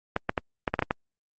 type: clicks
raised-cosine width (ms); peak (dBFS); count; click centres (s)
0.5; -9; 8; 0.164 / 0.294 / 0.378 / 0.678 / 0.74 / 0.792 / 0.824 / 0.909
effects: Opus 24 kbps